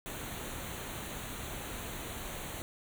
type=band-stop noise; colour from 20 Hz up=pink; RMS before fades=-41 dBFS; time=0.06-2.62 s; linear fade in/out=0 ms; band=4300 to 6000 Hz; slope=96 dB/octave; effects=none